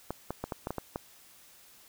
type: clicks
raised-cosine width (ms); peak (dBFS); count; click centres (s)
1; -19; 8; 0.106 / 0.306 / 0.44 / 0.522 / 0.671 / 0.706 / 0.783 / 0.959
effects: white hiss -57 dBFS RMS until 1.88 s